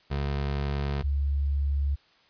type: tone pair in turn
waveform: 25% pulse / sine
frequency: 70.5 / 70.5 Hz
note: C#2 / C#2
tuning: +30 / +30 cents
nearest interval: unison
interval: 0 cents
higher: neither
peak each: -23 dBFS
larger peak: neither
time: 0.1-1.03 / 1.03-1.96 s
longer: neither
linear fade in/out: 20 ms
effects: white hiss -61 dBFS RMS until 2.29 s + resampled to 11025 Hz